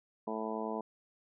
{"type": "harmonic tone", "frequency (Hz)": 110, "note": "A2", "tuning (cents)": 0, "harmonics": [2, 3, 4, 5, 6, 7, 8, 9], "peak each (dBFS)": [-40, -44, -40, -46, -42, -46, -44, -43], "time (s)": [0.27, 0.81], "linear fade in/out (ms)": 5, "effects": []}